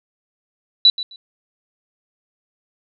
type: tone with echo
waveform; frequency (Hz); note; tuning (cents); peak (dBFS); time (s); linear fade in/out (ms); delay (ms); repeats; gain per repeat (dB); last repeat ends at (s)
sine; 3951; B7; 0; -7; 0.85-0.9; 2; 130; 2; -15; 1.16
effects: none